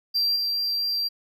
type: tone with level steps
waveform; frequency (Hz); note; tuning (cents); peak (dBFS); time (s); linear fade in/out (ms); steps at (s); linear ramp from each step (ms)
triangle; 4724; D8; +9; -19 / -22; 0.14-1.09; 20; 0.36; 2
effects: none